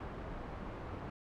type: low-pass noise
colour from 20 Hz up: pink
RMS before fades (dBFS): -44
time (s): 0-1.1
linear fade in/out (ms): 5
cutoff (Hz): 1300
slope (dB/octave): 12
effects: none